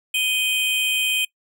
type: tone pair together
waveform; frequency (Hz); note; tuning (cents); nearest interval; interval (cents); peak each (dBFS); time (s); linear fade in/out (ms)
square; 2489 / 3136; D#7 / G7; 0 / 0; major third; 400; -22 / -23; 0.14-1.25; 5
effects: noise-tail reverb RT60 0.1 s tail -23 dB re dry